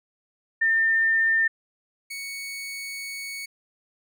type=tone pair in turn; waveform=sine / sawtooth; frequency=1804 / 2224 Hz; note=A6 / C#7; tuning=+43 / +5 cents; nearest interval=major third; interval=362 cents; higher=second; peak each=-18 / -29 dBFS; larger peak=first; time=0.61-1.48 / 2.1-3.46 s; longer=second; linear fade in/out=10 ms; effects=none